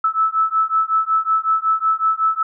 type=beating tone pair; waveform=sine; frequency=1306 / 1311.4 Hz; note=E6 / E6; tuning=-17 / -9 cents; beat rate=5.4 Hz; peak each=-18 dBFS; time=0.04-2.43 s; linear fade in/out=5 ms; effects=none